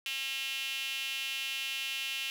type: tone with high-pass filter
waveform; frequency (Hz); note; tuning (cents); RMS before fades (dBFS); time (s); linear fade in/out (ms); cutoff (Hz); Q
sawtooth; 270; C#4; -45; -36; 0.06-2.3; 0; 2800; 5.4
effects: 9-bit